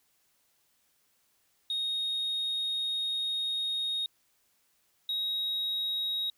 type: tone pair in turn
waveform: sine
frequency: 3729 / 3794 Hz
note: A#7 / A#7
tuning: 0 / +30 cents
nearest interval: unison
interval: 30 cents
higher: second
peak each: -27 dBFS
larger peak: neither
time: 1.7-4.06 / 5.09-6.3 s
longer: first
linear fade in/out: 2 ms
effects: tanh soft clip ceiling -27 dBFS + white hiss -71 dBFS RMS until 6.37 s